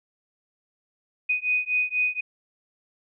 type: beating tone pair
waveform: sine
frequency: 2489 / 2493.1 Hz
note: D#7 / D#7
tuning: 0 / +3 cents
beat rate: 4.1 Hz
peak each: -25 dBFS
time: 1.29-2.21 s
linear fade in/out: 10 ms
effects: none